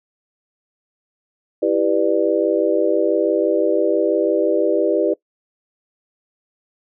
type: chord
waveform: sine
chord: E minor seventh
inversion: none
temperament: just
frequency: 329.6 / 395.6 / 494.4 / 593.3 Hz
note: E4 / G4 / B4 / D5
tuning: 0 / +16 / +2 / +18 cents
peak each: -20 dBFS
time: 1.62-5.14 s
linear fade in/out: 10 ms
effects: noise-tail reverb RT60 0.1 s tail -22 dB re dry